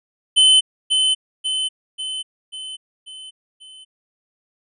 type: tone with echo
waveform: square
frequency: 3048 Hz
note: G7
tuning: 49 cents flat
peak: -10 dBFS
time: 0.36-0.61 s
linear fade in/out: 20 ms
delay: 540 ms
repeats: 6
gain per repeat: -5 dB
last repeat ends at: 3.85 s
effects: resampled to 24000 Hz